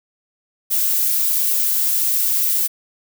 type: noise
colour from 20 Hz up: violet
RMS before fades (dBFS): -18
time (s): 0.7-2.68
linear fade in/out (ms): 20
effects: none